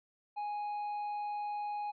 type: tone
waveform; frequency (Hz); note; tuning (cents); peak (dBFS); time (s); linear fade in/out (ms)
triangle; 830; G#5; -1; -33; 0.36-1.92; 20
effects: resampled to 11025 Hz